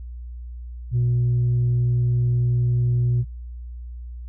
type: tone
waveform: sine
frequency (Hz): 121.6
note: B2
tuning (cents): -26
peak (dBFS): -15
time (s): 0.91-3.25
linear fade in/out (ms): 50
effects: tanh soft clip ceiling -15 dBFS + added 60 Hz sine -32 dBFS peak until 4.28 s